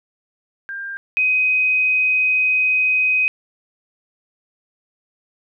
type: tone pair in turn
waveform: sine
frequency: 1595 / 2514 Hz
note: G6 / D#7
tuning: +30 / +17 cents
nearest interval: minor sixth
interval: 787 cents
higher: second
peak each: -26 / -14 dBFS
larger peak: second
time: 0.69-0.97 / 1.17-3.28 s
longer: second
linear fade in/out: 0 ms
effects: none